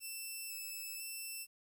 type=tone with vibrato; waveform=5% pulse; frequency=2647 Hz; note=E7; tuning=7 cents sharp; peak=-34 dBFS; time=0-1.47 s; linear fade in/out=50 ms; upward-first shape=square; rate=1 Hz; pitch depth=14 cents each way; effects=12-bit